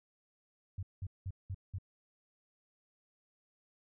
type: tone bursts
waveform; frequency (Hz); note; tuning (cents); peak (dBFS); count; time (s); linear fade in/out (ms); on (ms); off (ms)
sine; 94.6; F#2; +39; -36; 5; 0.78-1.785; 5; 49; 190
effects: none